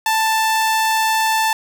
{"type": "tone", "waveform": "sawtooth", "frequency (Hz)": 883, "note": "A5", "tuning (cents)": 6, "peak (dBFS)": -11, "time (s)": [0.06, 1.53], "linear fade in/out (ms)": 2, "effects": []}